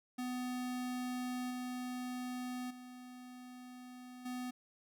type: tone with level steps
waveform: square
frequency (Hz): 250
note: B3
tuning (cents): +21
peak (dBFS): -38 / -40 / -50 / -40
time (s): 0.18-4.51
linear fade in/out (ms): 10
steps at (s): 1.5 / 2.7 / 4.25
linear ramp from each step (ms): 10
effects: none